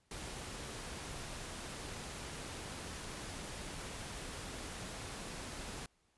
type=noise; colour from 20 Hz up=pink; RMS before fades=-45 dBFS; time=0.11-5.86 s; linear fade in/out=2 ms; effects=pink hiss -75 dBFS RMS until 6.17 s + resampled to 24000 Hz